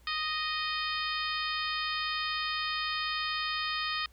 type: harmonic tone with a mistuned harmonic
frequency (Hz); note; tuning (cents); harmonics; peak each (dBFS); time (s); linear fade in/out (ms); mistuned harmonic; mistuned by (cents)
621; D#5; -3; 2 / 3 / 4 / 5 / 6 / 7 / 8; -35 / -37 / -38 / -39 / -40 / -40 / -41; 0.07-4.06; 2; 6; -23
effects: added 60 Hz sine -56 dBFS peak until 4.12 s + pink hiss -65 dBFS RMS until 4.12 s